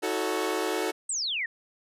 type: chord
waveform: sawtooth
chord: D# half-diminished seventh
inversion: none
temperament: equal with one note detuned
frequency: 319 / 370 / 440 / 554.4 Hz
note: D#4 / F#4 / A4 / C#5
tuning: +43 / 0 / 0 / 0 cents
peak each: -29 / -27 / -27 / -32 dBFS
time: 0.02-0.92 s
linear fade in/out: 20 ms
type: exponential sweep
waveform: sine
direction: down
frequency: 8590 to 1778 Hz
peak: -27 dBFS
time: 1.09-1.46 s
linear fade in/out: 5 ms
effects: resampled to 32000 Hz